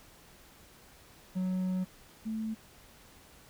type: tone pair in turn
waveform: triangle / sine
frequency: 185 / 220 Hz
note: F#3 / A3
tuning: 0 / 0 cents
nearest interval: minor third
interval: 300 cents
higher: second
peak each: -27 / -32 dBFS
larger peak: first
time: 1.35-1.85 / 2.25-2.55 s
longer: first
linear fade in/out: 20 ms
effects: pink hiss -57 dBFS RMS until 3.49 s